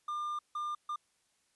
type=tone bursts at uneven times; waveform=triangle; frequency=1200 Hz; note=D6; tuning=37 cents sharp; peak=-32 dBFS; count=3; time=0.08-0.39 / 0.55-0.75 / 0.89-0.96 s; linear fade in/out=5 ms; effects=white hiss -74 dBFS RMS until 1.55 s + resampled to 24000 Hz